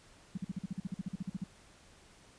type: tone bursts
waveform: sine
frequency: 186.8 Hz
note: F#3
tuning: 17 cents sharp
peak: -33 dBFS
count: 16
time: 0.35-1.44 s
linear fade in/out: 5 ms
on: 25 ms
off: 46 ms
effects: pink hiss -60 dBFS RMS until 2.38 s + resampled to 22050 Hz